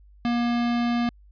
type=tone; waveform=square; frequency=238.1 Hz; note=A#3; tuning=37 cents sharp; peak=-22 dBFS; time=0.25-1.09 s; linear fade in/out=0 ms; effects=added 50 Hz sine -49 dBFS peak until 1.31 s + resampled to 11025 Hz